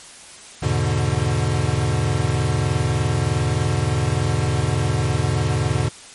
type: chord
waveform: square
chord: E dominant seventh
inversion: none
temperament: equal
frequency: 82.41 / 103.83 / 123.47 / 146.83 Hz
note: E2 / G#2 / B2 / D3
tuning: 0 / 0 / 0 / 0 cents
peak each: -26 / -24 / -23 / -24 dBFS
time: 0.62-5.89 s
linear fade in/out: 10 ms
effects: white hiss -41 dBFS RMS until 6.14 s + MP3 48 kbps